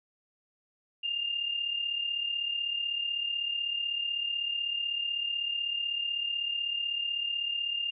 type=tone pair together; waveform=sine; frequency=2777 / 2813 Hz; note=F7 / F7; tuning=-10 / +12 cents; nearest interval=unison; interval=22 cents; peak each=-37 / -30 dBFS; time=1.03-7.91 s; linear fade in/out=10 ms; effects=none